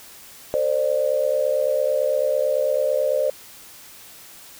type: tone cluster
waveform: sine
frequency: 453.6 / 528 / 597 Hz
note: A#4 / C5 / D5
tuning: -47 / +16 / +28 cents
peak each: -29 / -21 / -21 dBFS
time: 0.54-3.3 s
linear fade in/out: 0 ms
effects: white hiss -44 dBFS RMS until 4.59 s